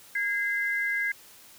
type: tone pair together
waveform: sine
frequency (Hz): 1636.6 / 2062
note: G#6 / C7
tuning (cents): -26 / -26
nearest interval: major third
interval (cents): 400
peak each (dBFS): -28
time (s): 0.15-1.12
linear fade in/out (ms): 5
effects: white hiss -52 dBFS RMS until 1.58 s